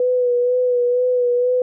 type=tone with vibrato; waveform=sine; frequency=493.9 Hz; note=B4; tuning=in tune; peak=-14 dBFS; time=0-1.62 s; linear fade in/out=2 ms; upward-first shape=sine; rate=2.1 Hz; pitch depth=29 cents each way; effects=none